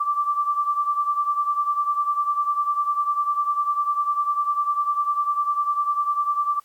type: beating tone pair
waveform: sine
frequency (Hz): 1168 / 1178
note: D6 / D6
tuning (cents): -10 / +5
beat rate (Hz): 10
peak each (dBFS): -21 / -26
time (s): 0-6.6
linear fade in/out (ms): 10
effects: white hiss -60 dBFS RMS until 6.64 s + AAC 64 kbps